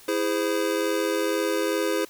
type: chord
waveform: square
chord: E augmented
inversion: none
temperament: just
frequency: 329.6 / 412 / 515 Hz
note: E4 / G#4 / B#4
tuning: 0 / -14 / -28 cents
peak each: -28 dBFS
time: 0.08-2.05 s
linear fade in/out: 5 ms
effects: white hiss -50 dBFS RMS until 2.09 s